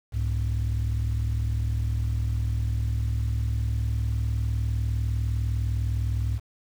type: tone pair together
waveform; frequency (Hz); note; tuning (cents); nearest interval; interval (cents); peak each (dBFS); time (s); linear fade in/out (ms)
sine; 67.2 / 107.04; C2 / A2; +47 / -47; minor sixth; 806; -24; 0.12-6.4; 50
effects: tanh soft clip ceiling -20 dBFS + 8-bit